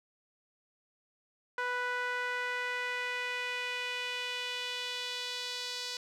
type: tone with band-pass filter sweep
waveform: sawtooth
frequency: 493.9 Hz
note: B4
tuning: in tune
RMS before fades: -36 dBFS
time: 1.58-5.97 s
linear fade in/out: 2 ms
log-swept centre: 1400 to 4500 Hz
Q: 2.1
effects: none